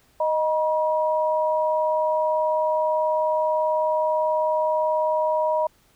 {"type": "tone pair together", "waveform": "sine", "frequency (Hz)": [621.6, 960], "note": ["D#5", "B5"], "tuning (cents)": [-2, -49], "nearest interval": "minor sixth", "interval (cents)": 753, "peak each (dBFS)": [-21, -23], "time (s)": [0.2, 5.67], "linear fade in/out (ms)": 5, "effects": ["pink hiss -60 dBFS RMS until 5.95 s"]}